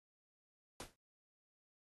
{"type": "noise with exponential decay", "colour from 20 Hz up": "pink", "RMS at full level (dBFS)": -43, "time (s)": [0.8, 0.96], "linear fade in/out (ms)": 2, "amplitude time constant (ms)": 33, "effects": ["AAC 32 kbps"]}